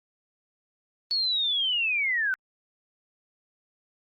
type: linear sweep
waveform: sine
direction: down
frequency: 4435 to 1480 Hz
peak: -23 dBFS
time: 1.11-2.34 s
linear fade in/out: 0 ms
effects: Opus 32 kbps